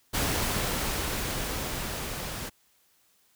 pink noise with level ramp, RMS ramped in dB -27 to -36 dBFS, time 0.13-2.5 s, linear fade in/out 20 ms, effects white hiss -66 dBFS RMS until 3.35 s

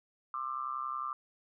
sine tone with amplitude modulation, 1190 Hz, D6, 22 cents sharp, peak -30 dBFS, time 0.34-1.13 s, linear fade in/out 2 ms, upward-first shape sine, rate 131 Hz, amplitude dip 90%, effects none

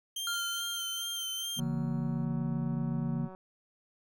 sawtooth tone with vibrato, 3136 Hz, G7, in tune, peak -31 dBFS, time 0.16-1.6 s, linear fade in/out 5 ms, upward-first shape sine, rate 2.4 Hz, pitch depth 31 cents each way
square tone with exponential decay, 1396.9 Hz, F6, in tune, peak -33 dBFS, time 0.27-2.25 s, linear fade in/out 2 ms, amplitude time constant 430 ms
sine chord, A# diminished, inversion first, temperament just, 139.85 / 167.82 / 233.1 Hz, C#3 / E3 / A#3, +16 / +31 / 0 cents, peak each -34 dBFS, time 1.56-3.29 s, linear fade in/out 50 ms
click train, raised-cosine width 1 ms, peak -35 dBFS, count 330, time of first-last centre 1.59-3.349 s, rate 187 Hz
effects none

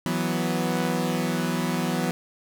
sawtooth chord, E suspended second, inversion none, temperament equal, 164.81 / 185 / 246.9 Hz, E3 / F#3 / B3, 0 / 0 / 0 cents, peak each -24 dBFS, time 0.06-2.11 s, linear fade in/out 0 ms, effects none

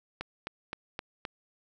click train, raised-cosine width 0.3 ms, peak -19 dBFS, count 5, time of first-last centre 0.21-1.252 s, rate 3.84 Hz, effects none

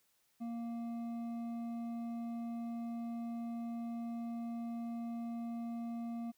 sine tone with hard clipping, 233.1 Hz, A#3, in tune, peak -40 dBFS, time 0.4-6.32 s, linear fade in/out 20 ms, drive 7 dB, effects white hiss -75 dBFS RMS until 6.37 s

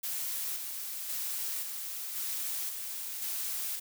blue noise with tremolo, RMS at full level -35 dBFS, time 0.03-3.8 s, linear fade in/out 10 ms, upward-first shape square, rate 0.94 Hz, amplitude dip 35%, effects none

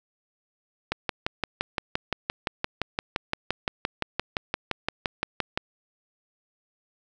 click train, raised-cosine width 0.3 ms, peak -9 dBFS, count 28, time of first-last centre 0.92-5.575 s, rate 5.8 Hz, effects none

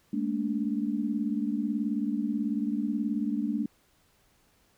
sine tone cluster, 209.8 / 228.2 / 289.2 Hz, G#3 / A#3 / D4, +18 / -37 / -27 cents, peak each -31 dBFS, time 0.13-3.66 s, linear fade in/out 5 ms, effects pink hiss -66 dBFS RMS until 4.77 s

